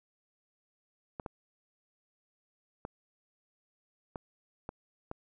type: clicks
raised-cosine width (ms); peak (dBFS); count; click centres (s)
1; -24; 6; 1.198 / 1.262 / 2.851 / 4.158 / 4.691 / 5.114
effects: none